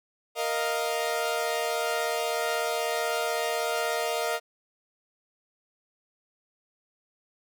sawtooth chord, Bb suspended fourth, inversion none, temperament equal, 466.2 / 622.3 / 698.5 Hz, Bb4 / Eb5 / F5, 0 / 0 / 0 cents, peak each -27 dBFS, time 0.35-4.4 s, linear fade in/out 50 ms, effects none

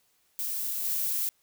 violet noise with level steps, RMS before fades -32 / -29 dBFS, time 0.39-1.29 s, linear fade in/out 0 ms, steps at 0.84 s, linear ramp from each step 10 ms, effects white hiss -69 dBFS RMS until 1.42 s

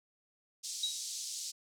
white band-pass noise, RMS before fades -41 dBFS, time 0.63-1.52 s, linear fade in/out 20 ms, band 4300 to 7700 Hz, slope 24 dB/octave
sine tone with exponential decay, 3841 Hz, B7, 49 cents flat, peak -28 dBFS, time 0.83-1.07 s, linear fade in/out 5 ms, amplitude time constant 51 ms
effects none

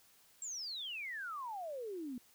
sine exponential sweep, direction down, 7640 to 236.3 Hz, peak -40 dBFS, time 0.42-2.18 s, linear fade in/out 2 ms, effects white hiss -66 dBFS RMS until 2.34 s

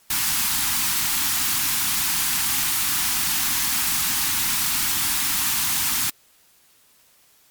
white band-stop noise, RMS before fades -22 dBFS, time 0.1-6.1 s, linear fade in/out 5 ms, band 320 to 790 Hz, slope 48 dB/octave, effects white hiss -57 dBFS RMS until 7.5 s + MP3 96 kbps

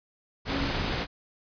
sine tone in noise, 277.2 Hz, C#4, in tune, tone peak -32 dBFS, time 0.48-0.73 s, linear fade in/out 50 ms, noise pink, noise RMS -29 dBFS, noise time 0.45-1.07 s, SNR -6 dB, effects resampled to 11025 Hz

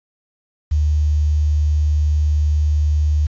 sine tone with quantisation, 75.2 Hz, D2, 42 cents sharp, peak -13 dBFS, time 0.71-3.27 s, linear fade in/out 10 ms, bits 7, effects resampled to 16000 Hz

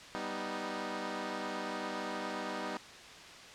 10% pulse chord, G augmented, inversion none, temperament equal, 196 / 246.9 / 311.1 Hz, G3 / B3 / D#4, 0 / 0 / 0 cents, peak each -33 / -33 / -32 dBFS, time 0.15-2.77 s, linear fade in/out 0 ms, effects white hiss -50 dBFS RMS until 3.54 s + low-pass 5000 Hz 12 dB/octave

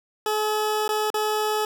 20% pulse tone with dropouts, 427.1 Hz, G#4, 48 cents sharp, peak -17 dBFS, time 0.26-1.65 s, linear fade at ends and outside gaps 2 ms, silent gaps 0.879-0.89 / 1.103-1.142 s, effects none

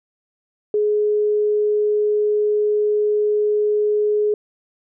sine tone, 420 Hz, G#4, 19 cents sharp, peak -15 dBFS, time 0.74-4.34 s, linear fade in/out 2 ms, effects none

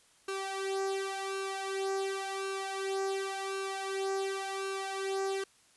sawtooth tone with flanger, 388.1 Hz, G4, 17 cents flat, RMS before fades -35 dBFS, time 0.28-5.44 s, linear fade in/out 5 ms, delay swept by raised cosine 0.73 to 2.43 ms, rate 0.91 Hz, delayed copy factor +0.7, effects white hiss -64 dBFS RMS until 5.76 s + resampled to 24000 Hz

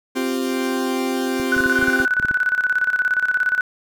40% pulse chord, C suspended fourth, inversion none, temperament equal, 261.6 / 349.2 / 392 Hz, C4 / F4 / G4, 0 / 0 / 0 cents, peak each -21 / -27 / -25 dBFS, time 0.15-2.06 s, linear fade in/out 20 ms
clicks, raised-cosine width 3 ms, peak -18 dBFS, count 11, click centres 1.399 / 1.566 / 1.605 / 1.66 / 1.791 / 1.827 / 1.882 / 2.002 / 2.199 / 2.249 / 2.311 s
sine tone with tremolo, 1489 Hz, F#6, 11 cents sharp, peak -14 dBFS, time 1.52-3.61 s, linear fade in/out 2 ms, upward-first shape square, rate 17 Hz, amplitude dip 70%
effects none

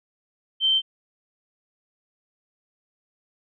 sine tone, 3114 Hz, G7, 12 cents flat, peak -17 dBFS, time 0.6-0.82 s, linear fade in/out 50 ms, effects none

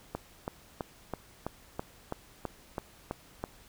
click train, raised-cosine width 1 ms, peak -19 dBFS, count 11, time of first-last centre 0.15-3.439 s, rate 3.04 Hz, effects pink hiss -57 dBFS RMS until 3.68 s

